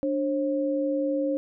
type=tone pair together; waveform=sine; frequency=293.7 / 538 Hz; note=D4 / C5; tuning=0 / +48 cents; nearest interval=minor seventh; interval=1048 cents; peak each=-26 dBFS; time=0.03-1.37 s; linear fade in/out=0 ms; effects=none